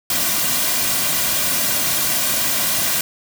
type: noise with comb filter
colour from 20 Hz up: white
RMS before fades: -19 dBFS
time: 0.1-3.01 s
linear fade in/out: 2 ms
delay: 2.3 ms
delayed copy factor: -0.55
effects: none